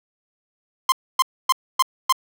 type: tone bursts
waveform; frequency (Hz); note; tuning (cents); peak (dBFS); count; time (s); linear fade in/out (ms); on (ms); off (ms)
45% pulse; 1047; C6; +1; -13; 5; 0.89-2.125; 2; 31; 270
effects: none